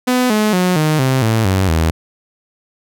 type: tone with pitch steps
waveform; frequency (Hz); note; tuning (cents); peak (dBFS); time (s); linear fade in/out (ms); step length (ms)
sawtooth; 250.9 / 213.4 / 181.56 / 154.45 / 131.38 / 111.76 / 95.07 / 80.88; B3 / G#3 / F#3 / D#3 / C3 / A2 / F#2 / E2; +28 / +47 / -32 / -12 / +7 / +27 / +47 / -32; -8; 0.07-1.91; 10; 230
effects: none